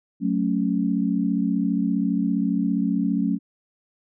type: chord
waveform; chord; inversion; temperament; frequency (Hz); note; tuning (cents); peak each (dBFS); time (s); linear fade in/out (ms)
sine; F# minor; none; equal; 185 / 220 / 277.2; F#3 / A3 / C#4; 0 / 0 / 0; -24; 0.2-3.39; 50
effects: none